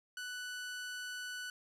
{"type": "tone", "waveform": "sawtooth", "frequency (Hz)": 1487, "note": "F#6", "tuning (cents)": 8, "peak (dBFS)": -37, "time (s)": [0.17, 1.5], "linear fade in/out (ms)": 2, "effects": ["low-pass 11000 Hz 12 dB/octave", "13-bit"]}